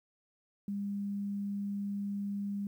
sine tone, 201.3 Hz, G3, 46 cents sharp, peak -33 dBFS, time 0.68-2.67 s, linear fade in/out 2 ms, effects 11-bit

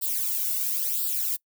violet noise with flanger, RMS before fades -27 dBFS, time 0.01-1.37 s, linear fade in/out 20 ms, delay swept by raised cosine 0.23 to 1.43 ms, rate 0.98 Hz, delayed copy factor +0.8, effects noise-tail reverb RT60 0.1 s tail -24 dB re dry

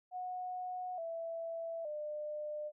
sine tone with pitch steps, 731 / 662.6 / 600.7 Hz, F#5 / E5 / D5, -21 / +9 / +39 cents, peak -38 dBFS, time 0.11-2.72 s, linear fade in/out 50 ms, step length 870 ms, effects none

